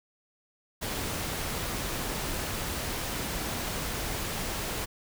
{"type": "noise", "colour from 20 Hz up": "pink", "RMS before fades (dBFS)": -33, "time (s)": [0.81, 4.86], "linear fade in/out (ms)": 20, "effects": []}